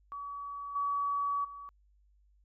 sine tone with level steps, 1137 Hz, C#6, 44 cents sharp, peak -38 / -29 / -43 dBFS, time 0.12-1.69 s, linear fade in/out 0 ms, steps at 0.75 / 1.44 s, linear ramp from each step 10 ms, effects added 50 Hz sine -63 dBFS peak until 2.44 s

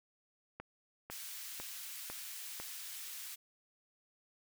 click train, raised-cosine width 0.5 ms, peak -29 dBFS, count 5, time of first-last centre 0.6-2.6 s, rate 2 Hz
white high-pass noise, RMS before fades -46 dBFS, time 1.1-3.36 s, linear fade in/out 20 ms, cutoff 1700 Hz, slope 12 dB/octave
effects none

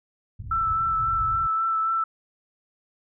white low-pass noise, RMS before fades -35 dBFS, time 0.39-1.47 s, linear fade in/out 5 ms, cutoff 110 Hz, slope 24 dB/octave
sine tone with vibrato, 1325 Hz, E6, 9 cents sharp, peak -21 dBFS, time 0.51-2.04 s, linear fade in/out 5 ms, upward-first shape sine, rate 3.7 Hz, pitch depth 17 cents each way
effects none

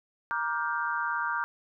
sine chord, G minor seventh, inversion first, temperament just, 940.8 / 1176 / 1411.2 / 1568 Hz, Bb5 / D6 / F6 / G6, +16 / +2 / +18 / 0 cents, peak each -33 dBFS, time 0.31-1.44 s, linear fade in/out 0 ms, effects none

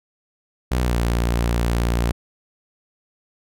sawtooth tone with pitch glide, 62 to 58.55 Hz, B1 to A#1, +7 to +8 cents, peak -14 dBFS, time 0.71-2.12 s, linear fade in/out 10 ms, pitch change -99 cents, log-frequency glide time 0.82-0.96 s, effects none

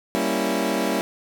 20% pulse chord, G diminished seventh, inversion none, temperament equal, 196 / 233.1 / 277.2 / 329.6 Hz, G3 / Bb3 / Db4 / Fb4, 0 / 0 / 0 / 0 cents, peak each -22 dBFS, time 0.15-1.01 s, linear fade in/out 0 ms, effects none

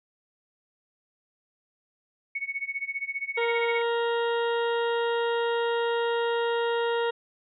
sine tone with tremolo, 2217 Hz, C#7, in tune, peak -26 dBFS, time 2.35-3.82 s, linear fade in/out 5 ms, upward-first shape sine, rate 15 Hz, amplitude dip 90%
harmonic tone, 467.8 Hz, A#4, 6 cents sharp, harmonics 1 / 2 / 3 / 4 / 6 / 7 / 8, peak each -25 / -31 / -35 / -37 / -41 / -42 / -43 dBFS, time 3.37-7.11 s, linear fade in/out 10 ms
effects none

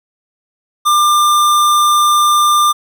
square tone, 1195 Hz, D6, 30 cents sharp, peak -9 dBFS, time 0.85-2.73 s, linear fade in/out 20 ms, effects none

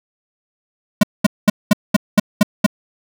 square tone bursts, 207.7 Hz, G#3, in tune, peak -7 dBFS, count 8, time 1.01-2.664 s, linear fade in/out 5 ms, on 23 ms, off 210 ms, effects none

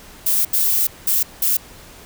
violet noise bursts at uneven times, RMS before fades -17 dBFS, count 4, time 0.26-0.45 / 0.53-0.87 / 1.07-1.23 / 1.42-1.57 s, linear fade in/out 5 ms, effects pink hiss -42 dBFS RMS until 2.05 s

